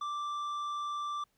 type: tone with tanh clipping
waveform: sine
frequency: 1174.7 Hz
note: D6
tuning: in tune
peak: -35 dBFS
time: 0.01-1.24 s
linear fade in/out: 5 ms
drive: 8 dB
effects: pink hiss -75 dBFS RMS until 1.37 s